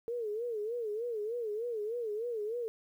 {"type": "tone with vibrato", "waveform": "sine", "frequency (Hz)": 448.9, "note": "A4", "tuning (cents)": 35, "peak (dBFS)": -33, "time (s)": [0.08, 2.68], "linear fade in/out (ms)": 0, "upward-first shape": "sine", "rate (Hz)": 3.3, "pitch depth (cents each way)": 140, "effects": ["11-bit"]}